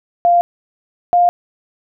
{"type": "tone pair in turn", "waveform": "sine", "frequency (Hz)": [696, 704.1], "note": ["F5", "F5"], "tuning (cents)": [-6, 14], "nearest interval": "unison", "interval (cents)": 20, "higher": "second", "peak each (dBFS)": [-8, -8], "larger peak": "neither", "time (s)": [[0.25, 0.41], [1.13, 1.29]], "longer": "neither", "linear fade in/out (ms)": 0, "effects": []}